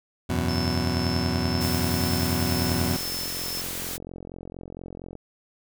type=chord; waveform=20% pulse; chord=E suspended second; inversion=none; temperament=just; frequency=82.41 / 92.71 / 123.61 Hz; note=E2 / F#2 / B2; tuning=0 / +4 / +2 cents; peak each=-22 / -24 / -25 dBFS; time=0.29-2.97 s; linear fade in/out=10 ms
type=tone with tremolo; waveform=sine; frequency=5274 Hz; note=E8; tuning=in tune; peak=-31 dBFS; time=0.49-3.61 s; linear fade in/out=0 ms; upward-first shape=sine; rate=2 Hz; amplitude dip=35%
type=noise; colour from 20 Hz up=white; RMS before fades=-33 dBFS; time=1.6-3.98 s; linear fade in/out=20 ms
type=click train; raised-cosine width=2 ms; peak=-25 dBFS; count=115; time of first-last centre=2.58-5.153 s; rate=44.3 Hz
effects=none